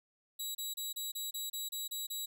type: tone bursts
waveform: 15% pulse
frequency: 3900 Hz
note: B7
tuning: 23 cents flat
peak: -30 dBFS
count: 10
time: 0.39-2.26 s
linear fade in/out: 10 ms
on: 160 ms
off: 30 ms
effects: none